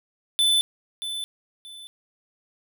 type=tone with echo; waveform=square; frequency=3512 Hz; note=A7; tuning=4 cents flat; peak=-18 dBFS; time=0.39-0.61 s; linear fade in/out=0 ms; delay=630 ms; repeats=2; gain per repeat=-11 dB; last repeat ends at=1.87 s; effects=none